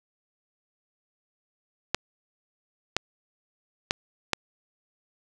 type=clicks; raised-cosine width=0.2 ms; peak=-5 dBFS; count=4; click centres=1.946 / 2.966 / 3.909 / 4.333 s; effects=none